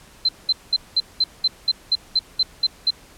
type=tone bursts; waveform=sine; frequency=4091 Hz; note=C8; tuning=40 cents flat; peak=-14 dBFS; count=12; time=0.25-2.906 s; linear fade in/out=5 ms; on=38 ms; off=200 ms; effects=pink hiss -48 dBFS RMS until 3.17 s + low-pass 12000 Hz 12 dB/octave